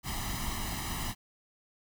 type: noise with comb filter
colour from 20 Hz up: pink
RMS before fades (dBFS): -35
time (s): 0.03-1.15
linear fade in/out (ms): 50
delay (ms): 1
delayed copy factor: +0.8
effects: none